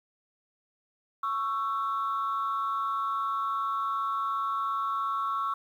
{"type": "tone pair together", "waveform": "sine", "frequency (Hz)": [1108.7, 1331.4], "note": ["C#6", "E6"], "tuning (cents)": [0, 17], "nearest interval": "minor third", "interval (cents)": 317, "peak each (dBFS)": [-28, -30], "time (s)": [1.23, 5.54], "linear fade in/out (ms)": 5, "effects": ["tanh soft clip ceiling -22 dBFS", "10-bit"]}